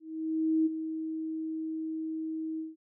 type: tone with ADSR envelope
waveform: sine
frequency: 318.3 Hz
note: D#4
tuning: 39 cents sharp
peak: -22 dBFS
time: 0-2.76 s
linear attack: 660 ms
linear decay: 21 ms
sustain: -10 dB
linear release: 170 ms
effects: none